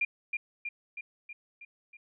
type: tone with echo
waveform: sine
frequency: 2400 Hz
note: D7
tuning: 37 cents sharp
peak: -25 dBFS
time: 0.01-0.05 s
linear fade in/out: 5 ms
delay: 320 ms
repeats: 6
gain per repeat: -4 dB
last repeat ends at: 1.97 s
effects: none